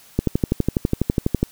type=click train; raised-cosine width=3 ms; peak=-4 dBFS; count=16; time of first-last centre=0.19-1.43 s; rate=12.1 Hz; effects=white hiss -49 dBFS RMS until 1.51 s